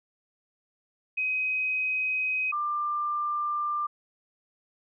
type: tone pair in turn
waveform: sine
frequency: 2522 / 1190.2 Hz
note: D#7 / D6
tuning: +23 / +23 cents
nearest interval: octave + minor second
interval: 1300 cents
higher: first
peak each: -25 / -26 dBFS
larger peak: first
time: 1.17-2.52 / 2.52-3.87 s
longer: neither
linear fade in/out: 10 ms
effects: none